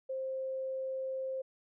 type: tone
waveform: sine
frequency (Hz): 527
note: C5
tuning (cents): +12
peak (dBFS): -34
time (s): 0.09-1.42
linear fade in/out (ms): 10
effects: none